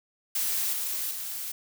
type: noise with level steps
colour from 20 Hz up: blue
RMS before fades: -28 / -31 / -35 dBFS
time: 0.35-1.52 s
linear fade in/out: 5 ms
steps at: 0.73 / 1.11 s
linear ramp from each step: 2 ms
effects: none